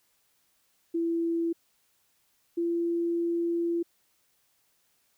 sine tone pair in turn, 334.4 / 339.9 Hz, E4 / F4, +25 / -47 cents, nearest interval unison, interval 28 cents, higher second, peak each -25 / -25 dBFS, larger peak neither, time 0.94-1.53 / 2.57-3.83 s, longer second, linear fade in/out 10 ms, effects white hiss -70 dBFS RMS until 5.17 s

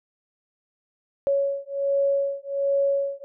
sine beating tone pair, 556 / 557.3 Hz, C#5 / C#5, +5 / +9 cents, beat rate 1.3 Hz, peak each -24 dBFS, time 1.27-3.24 s, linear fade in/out 0 ms, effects none

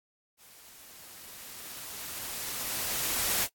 white noise with level ramp, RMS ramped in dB -55 to -27 dBFS, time 0.37-3.48 s, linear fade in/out 50 ms, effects noise-tail reverb RT60 0.1 s tail -20 dB re dry + AAC 64 kbps

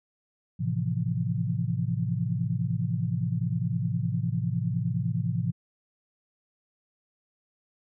sine chord, F major seventh, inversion first, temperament equal, 110 / 130.81 / 164.81 / 174.61 Hz, A2 / C3 / E3 / F3, 0 / 0 / 0 / 0 cents, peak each -30 / -30 / -31 / -32 dBFS, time 0.59-5.52 s, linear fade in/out 20 ms, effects none

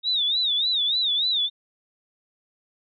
sine tone with vibrato, 3699 Hz, A#7, 14 cents flat, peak -20 dBFS, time 0.03-1.5 s, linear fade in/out 50 ms, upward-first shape sine, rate 3.4 Hz, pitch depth 140 cents each way, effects none

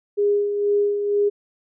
sine tone with tremolo, 409.2 Hz, G#4, 26 cents flat, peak -15 dBFS, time 0.17-1.3 s, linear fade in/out 20 ms, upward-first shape sine, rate 2.1 Hz, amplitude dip 50%, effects none

